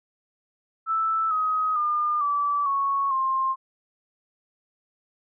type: tone with pitch steps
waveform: sine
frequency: 1318.5 / 1261.9 / 1207.7 / 1155.8 / 1106.2 / 1058.7 Hz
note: E6 / D#6 / D6 / D6 / C#6 / C6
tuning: 0 / +24 / +48 / -28 / -4 / +20 cents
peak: -21 dBFS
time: 0.86-3.56 s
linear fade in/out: 50 ms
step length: 450 ms
effects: none